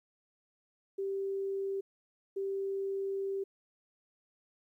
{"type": "tone bursts at uneven times", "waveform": "sine", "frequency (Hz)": 391, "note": "G4", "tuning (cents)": -4, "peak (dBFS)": -32, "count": 2, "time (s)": [[0.98, 1.81], [2.36, 3.44]], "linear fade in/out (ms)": 10, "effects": ["12-bit"]}